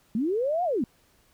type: linear two-way sweep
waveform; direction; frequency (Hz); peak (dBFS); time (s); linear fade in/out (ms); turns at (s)
sine; up then down; 201 to 740 to 201; -23; 0.15-0.84; 2; 0.64
effects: pink hiss -63 dBFS RMS until 1.33 s